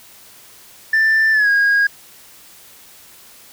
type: tone with pitch glide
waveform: sine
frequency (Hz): 1774 to 1636.2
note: A6 to G#6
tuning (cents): +14 to -26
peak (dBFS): -9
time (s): 0.93-1.87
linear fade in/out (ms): 5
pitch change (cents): -140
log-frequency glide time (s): 1.32-1.49
effects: tanh soft clip ceiling -10 dBFS + white hiss -44 dBFS RMS until 3.52 s